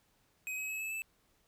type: tone with pitch steps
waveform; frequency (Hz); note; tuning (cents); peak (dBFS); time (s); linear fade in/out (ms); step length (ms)
square; 2524 / 2550 / 2577 / 2604 / 2631; D#7 / D#7 / E7 / E7 / E7; +24 / +42 / -40 / -22 / -4; -37; 0.47-1.02; 0; 110
effects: pink hiss -72 dBFS RMS until 1.47 s